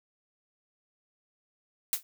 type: noise with exponential decay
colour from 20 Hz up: blue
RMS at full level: -23 dBFS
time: 1.93-2.03 s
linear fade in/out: 1 ms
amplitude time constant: 21 ms
effects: none